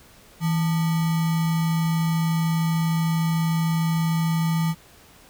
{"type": "tone with sample-and-hold", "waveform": "sine", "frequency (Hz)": 163.3, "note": "E3", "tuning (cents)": -16, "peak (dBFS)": -19, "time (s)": [0.4, 4.75], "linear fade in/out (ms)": 50, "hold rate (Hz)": 1050, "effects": ["pink hiss -51 dBFS RMS until 5.29 s"]}